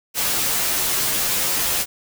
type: noise with comb filter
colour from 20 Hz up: white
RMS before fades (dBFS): -21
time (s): 0.14-1.86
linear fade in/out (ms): 50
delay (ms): 12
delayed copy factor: -0.85
effects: none